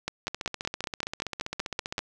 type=two click trains; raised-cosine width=0.2 ms; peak=-12 / -15 dBFS; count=11 / 27; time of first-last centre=0.08-1.981 / 0.28-1.991 s; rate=5.26 / 15.2 Hz; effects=none